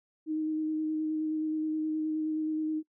sine tone with vibrato, 311.5 Hz, D#4, 2 cents sharp, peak -28 dBFS, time 0.26-2.83 s, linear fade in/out 50 ms, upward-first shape square, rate 9.5 Hz, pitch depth 11 cents each way, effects noise-tail reverb RT60 0.1 s tail -24 dB re dry

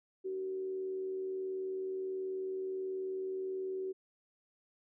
sine tone with frequency modulation, 378.3 Hz, F#4, 38 cents sharp, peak -35 dBFS, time 0.24-3.93 s, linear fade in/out 20 ms, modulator 81.4 Hz, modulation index 0.22, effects none

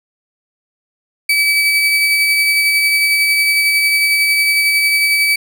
35% pulse tone with tremolo, 2294 Hz, D7, 41 cents flat, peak -8 dBFS, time 1.29-5.36 s, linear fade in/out 5 ms, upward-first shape sine, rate 11 Hz, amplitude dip 25%, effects none

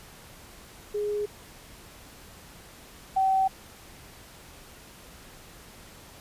sine tone pair in turn, 415.3 / 766.5 Hz, G#4 / G5, 0 / -39 cents, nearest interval major seventh, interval 1061 cents, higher second, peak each -26 / -20 dBFS, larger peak second, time 0.94-1.26 / 3.16-3.48 s, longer neither, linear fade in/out 10 ms, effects pink hiss -49 dBFS RMS until 6.2 s + resampled to 32000 Hz

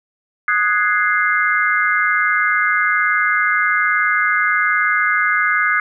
sine chord, Ab dominant seventh, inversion second, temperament equal, 1244.5 / 1480 / 1661.2 / 2093 Hz, Eb6 / Gb6 / Ab6 / C7, 0 / 0 / 0 / 0 cents, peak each -19 dBFS, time 0.48-5.8 s, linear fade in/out 2 ms, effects none

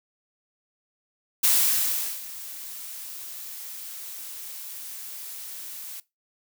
blue noise with ADSR envelope, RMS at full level -19 dBFS, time 1.43-6 s, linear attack 12 ms, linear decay 760 ms, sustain -19 dB, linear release 3 ms, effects noise-tail reverb RT60 0.2 s tail -19 dB re dry

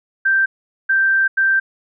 sine tone bursts at uneven times, 1568 Hz, G6, in tune, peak -12 dBFS, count 3, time 0.25-0.46 / 0.89-1.28 / 1.37-1.6 s, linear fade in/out 10 ms, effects none

